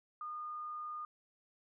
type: tone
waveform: sine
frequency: 1221 Hz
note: D#6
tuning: 33 cents flat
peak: -40 dBFS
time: 0.21-1.05 s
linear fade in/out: 2 ms
effects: none